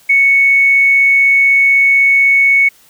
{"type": "tone with tanh clipping", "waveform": "triangle", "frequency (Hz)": 2216, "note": "C#7", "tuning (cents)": -1, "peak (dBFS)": -6, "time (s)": [0.09, 2.69], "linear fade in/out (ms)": 10, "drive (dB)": 3, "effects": ["white hiss -47 dBFS RMS until 2.89 s"]}